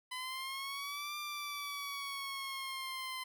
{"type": "exponential two-way sweep", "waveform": "15% pulse", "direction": "up then down", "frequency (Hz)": [1006, 1190, 1029], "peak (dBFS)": -33, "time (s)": [0.11, 3.24], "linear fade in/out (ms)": 10, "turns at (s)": 1.17, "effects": []}